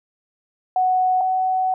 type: tone pair in turn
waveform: sine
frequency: 741 / 748.7 Hz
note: F#5 / F#5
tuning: +2 / +20 cents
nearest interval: unison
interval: 18 cents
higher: second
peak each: -15 / -17 dBFS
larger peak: first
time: 0.76-1.21 / 1.21-1.74 s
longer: second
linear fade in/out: 2 ms
effects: none